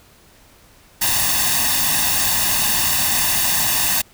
white noise with comb filter, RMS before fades -18 dBFS, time 1.01-4.02 s, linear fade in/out 10 ms, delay 1.1 ms, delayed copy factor +0.75, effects pink hiss -50 dBFS RMS until 4.13 s

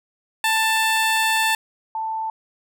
15% pulse / sine tone pair in turn, 885 / 885 Hz, A5 / A5, +10 / +10 cents, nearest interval unison, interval 0 cents, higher neither, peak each -11 / -23 dBFS, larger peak first, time 0.44-1.55 / 1.95-2.3 s, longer first, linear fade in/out 2 ms, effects none

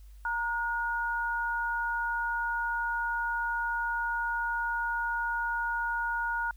sine tone pair together, 930 / 1442.9 Hz, A#5 / F#6, -4 / -44 cents, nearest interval minor sixth, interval 760 cents, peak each -32 / -30 dBFS, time 0.25-6.51 s, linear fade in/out 2 ms, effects added 50 Hz sine -47 dBFS peak until 6.56 s + white hiss -67 dBFS RMS until 6.56 s

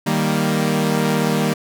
sawtooth chord, Eb major, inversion none, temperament equal, 155.56 / 196 / 233.1 Hz, Eb3 / G3 / Bb3, 0 / 0 / 0 cents, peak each -17 dBFS, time 0.06-1.54 s, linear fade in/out 10 ms, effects none

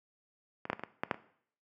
clicks, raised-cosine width 0.5 ms, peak -24 / -15 / -17 / -28 / -21 / -15 / -13 / -29 dBFS, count 8, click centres 0.654 / 0.7 / 0.731 / 0.795 / 0.836 / 1.035 / 1.112 / 1.144 s, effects noise-tail reverb RT60 0.6 s tail -17 dB re dry + high-pass 150 Hz 12 dB/octave

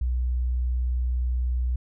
sine tone, 61.74 Hz, B1, in tune, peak -22 dBFS, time 0.01-1.76 s, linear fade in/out 5 ms, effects none

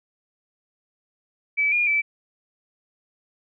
sine tone with pitch steps, 2300 / 2424 / 2316 Hz, D7 / D#7 / D7, -37 / -46 / -25 cents, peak -18 dBFS, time 1.57-2.02 s, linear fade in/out 20 ms, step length 150 ms, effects none

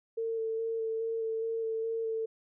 sine tone with vibrato, 450 Hz, A4, 39 cents sharp, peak -30 dBFS, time 0.17-2.26 s, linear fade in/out 10 ms, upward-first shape square, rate 2.4 Hz, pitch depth 13 cents each way, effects none

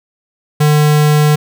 square tone, 150 Hz, D3, 37 cents sharp, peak -8 dBFS, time 0.6-1.36 s, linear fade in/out 10 ms, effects none

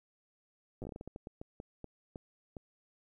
slowing click train, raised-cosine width 2 ms, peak -30 dBFS, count 17, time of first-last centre 0.82-2.568 s, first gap 8 ms, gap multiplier 1.3, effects 12-bit

